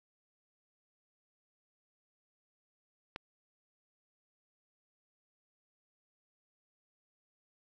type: click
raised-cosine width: 0.3 ms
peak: -23 dBFS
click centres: 3.161 s
effects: none